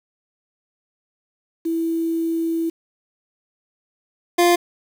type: tone pair in turn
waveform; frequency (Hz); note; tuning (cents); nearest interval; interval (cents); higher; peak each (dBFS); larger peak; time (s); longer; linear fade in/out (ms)
sine / 25% pulse; 329.6 / 348.7; E4 / F4; 0 / -3; minor second; 97; second; -19 / -9; second; 1.65-2.7 / 4.38-4.56; first; 10
effects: 7-bit